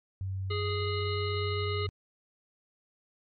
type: tone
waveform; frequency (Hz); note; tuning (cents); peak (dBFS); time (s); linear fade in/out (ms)
sine; 95.5; G2; -45; -31; 0.21-1.89; 0
type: harmonic tone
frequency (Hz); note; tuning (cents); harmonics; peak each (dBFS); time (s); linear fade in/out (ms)
415.3; G#4; 0; 1 / 3 / 5 / 7 / 9 / 10; -33 / -38 / -40 / -41 / -43 / -43; 0.5-1.87; 10
effects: MP3 32 kbps